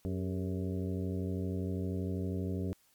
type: harmonic tone with a mistuned harmonic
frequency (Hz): 92.5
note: F#2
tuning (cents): 0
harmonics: 1 / 2 / 3 / 4 / 5 / 6 / 7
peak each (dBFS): -35 / -37 / -40 / -42 / -46 / -50 / -53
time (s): 0.05-2.73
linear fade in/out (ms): 0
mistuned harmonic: 4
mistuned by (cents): +90
effects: white hiss -68 dBFS RMS until 2.94 s + MP3 96 kbps